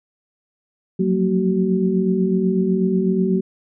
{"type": "tone cluster", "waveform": "sine", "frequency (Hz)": [178.5, 186.6, 229.3, 377.8], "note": ["F3", "F#3", "A#3", "F#4"], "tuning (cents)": [38, 15, -28, 36], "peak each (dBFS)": [-27, -18, -23, -21], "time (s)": [0.99, 3.41], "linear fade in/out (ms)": 10, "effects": []}